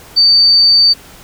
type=tone; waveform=sine; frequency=4589 Hz; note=D8; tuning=41 cents flat; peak=-5 dBFS; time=0.16-0.94 s; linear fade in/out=20 ms; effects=pink hiss -38 dBFS RMS until 1.23 s